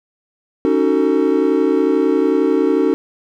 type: chord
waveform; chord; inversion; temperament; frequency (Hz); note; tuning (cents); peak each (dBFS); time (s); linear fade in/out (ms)
triangle; D# half-diminished seventh; third; just; 280 / 311.1 / 373.4 / 448; C#4 / D#4 / F#4 / A4; +18 / 0 / +16 / +31; -16; 0.65-2.94; 0
effects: none